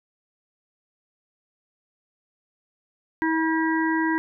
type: harmonic tone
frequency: 321.8 Hz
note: E4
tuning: 42 cents flat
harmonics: 1 / 3 / 5 / 6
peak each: -22 / -27 / -29 / -30 dBFS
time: 3.22-4.18 s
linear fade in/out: 0 ms
effects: none